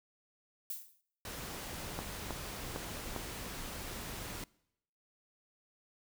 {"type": "noise with exponential decay", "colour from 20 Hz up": "violet", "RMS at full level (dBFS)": -37, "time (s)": [0.7, 1.01], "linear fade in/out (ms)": 2, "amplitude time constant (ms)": 67}
{"type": "noise", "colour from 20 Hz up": "pink", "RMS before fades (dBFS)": -43, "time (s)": [1.25, 4.44], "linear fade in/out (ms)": 2}
{"type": "clicks", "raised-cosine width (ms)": 1, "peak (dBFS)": -23, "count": 4, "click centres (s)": [1.99, 2.307, 2.761, 3.163]}
{"effects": ["noise-tail reverb RT60 0.8 s tail -24 dB re dry"]}